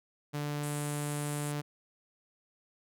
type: tone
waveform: sawtooth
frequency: 146.83 Hz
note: D3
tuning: in tune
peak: -29 dBFS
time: 0.33-1.62 s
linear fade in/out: 20 ms
type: band-pass noise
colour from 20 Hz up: white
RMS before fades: -46 dBFS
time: 0.63-1.52 s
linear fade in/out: 5 ms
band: 7100 to 11000 Hz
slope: 48 dB/octave
effects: none